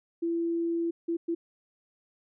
sine tone bursts at uneven times, 336.2 Hz, E4, 34 cents sharp, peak -26 dBFS, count 3, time 0.22-0.91 / 1.08-1.17 / 1.28-1.35 s, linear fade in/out 10 ms, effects none

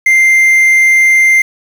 triangle tone with quantisation, 2093 Hz, C7, in tune, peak -3 dBFS, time 0.06-1.42 s, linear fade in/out 5 ms, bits 5, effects none

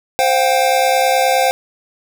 square chord, C suspended fourth, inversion none, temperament equal with one note detuned, 523.3 / 714.4 / 784 Hz, C5 / F5 / G5, 0 / +39 / 0 cents, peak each -17 dBFS, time 0.19-1.51 s, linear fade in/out 0 ms, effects none

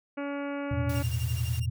harmonic tone, 283.3 Hz, C#4, 38 cents sharp, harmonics 1 / 2 / 3 / 4 / 5 / 6 / 7 / 8 / 9 / 10, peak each -33 / -36 / -44 / -45 / -43 / -50 / -52 / -47 / -53 / -55 dBFS, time 0.17-1.03 s, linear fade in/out 10 ms
sine chord, E suspended fourth, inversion none, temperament equal with one note detuned, 82.41 / 112.25 / 123.47 Hz, E2 / A2 / B2, 0 / +35 / 0 cents, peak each -31 dBFS, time 0.71-1.7 s, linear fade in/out 5 ms
white noise, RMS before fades -44 dBFS, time 0.89-1.6 s, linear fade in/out 5 ms
sawtooth tone with tremolo, 2794 Hz, F7, in tune, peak -36 dBFS, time 0.95-1.66 s, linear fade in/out 5 ms, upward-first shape sine, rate 12 Hz, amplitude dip 100%
effects none

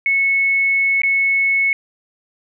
sine tone with dropouts, 2200 Hz, C#7, 14 cents flat, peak -13 dBFS, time 0.06-1.73 s, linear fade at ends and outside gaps 1 ms, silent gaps 1.018-1.034 s, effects none

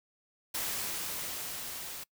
white noise with level ramp, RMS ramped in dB -34 to -42 dBFS, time 0.54-2.04 s, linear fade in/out 10 ms, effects noise-tail reverb RT60 0.1 s tail -23 dB re dry

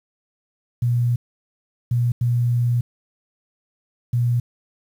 sine tone bursts at uneven times, 120.6 Hz, B2, 41 cents flat, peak -16 dBFS, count 4, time 0.82-1.16 / 1.91-2.12 / 2.21-2.81 / 4.13-4.4 s, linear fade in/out 5 ms, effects 8-bit

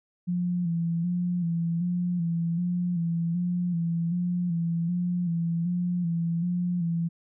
sine tone with vibrato, 172.4 Hz, F3, 22 cents flat, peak -24 dBFS, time 0.27-7.09 s, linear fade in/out 20 ms, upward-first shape square, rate 1.3 Hz, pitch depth 46 cents each way, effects none

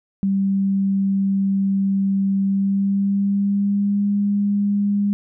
sine tone with pitch glide, 195.4 to 202.8 Hz, G3 to G#3, -5 to -41 cents, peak -16 dBFS, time 0.23-5.13 s, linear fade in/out 0 ms, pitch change +64 cents, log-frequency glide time 2.43-4.07 s, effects none

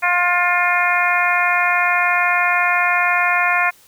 harmonic tone with a mistuned harmonic, 353.9 Hz, F4, 23 cents sharp, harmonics 2 / 3 / 4 / 5 / 6 / 7, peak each -21 / -21 / -21 / -21 / -21 / -21 dBFS, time 0.02-3.71 s, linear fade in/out 20 ms, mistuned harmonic 7, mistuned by -20 cents, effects white hiss -50 dBFS RMS until 3.87 s

